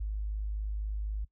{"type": "tone", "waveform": "sine", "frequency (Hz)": 52, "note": "G#1", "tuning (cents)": 3, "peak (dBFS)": -31, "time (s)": [0, 1.25], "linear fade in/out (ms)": 10, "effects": ["noise-tail reverb RT60 0.1 s tail -20 dB re dry"]}